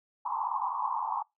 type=band-pass noise; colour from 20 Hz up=white; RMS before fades=-32 dBFS; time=0.25-1.23 s; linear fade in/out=10 ms; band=820 to 1100 Hz; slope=96 dB/octave; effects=noise-tail reverb RT60 0.2 s tail -25 dB re dry